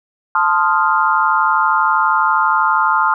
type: chord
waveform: sine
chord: F dominant seventh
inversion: first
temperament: equal with one note detuned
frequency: 880 / 1039.9 / 1244.5 / 1396.9 Hz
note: A5 / C6 / Eb6 / F6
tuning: 0 / -11 / 0 / 0 cents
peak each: -17 dBFS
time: 0.35-3.14 s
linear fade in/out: 2 ms
effects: none